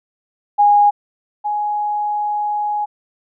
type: tone pair in turn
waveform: sine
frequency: 823 / 834.5 Hz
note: G#5 / G#5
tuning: -16 / +8 cents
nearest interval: unison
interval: 24 cents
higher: second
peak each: -8 / -17 dBFS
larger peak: first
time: 0.58-0.91 / 1.44-2.86 s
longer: second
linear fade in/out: 20 ms
effects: none